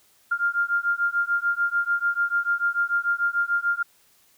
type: beating tone pair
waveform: sine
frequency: 1396.9 / 1403.7 Hz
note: F6 / F6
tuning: 0 / +8 cents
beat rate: 6.8 Hz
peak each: -24 / -24 dBFS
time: 0.31-3.83 s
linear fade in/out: 10 ms
effects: white hiss -60 dBFS RMS until 4.37 s